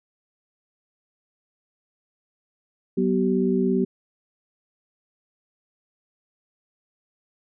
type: tone cluster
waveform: sine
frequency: 187.9 / 245.6 / 383.7 Hz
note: F#3 / B3 / G4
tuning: +27 / -9 / -37 cents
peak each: -23 dBFS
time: 2.97-3.85 s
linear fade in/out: 10 ms
effects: none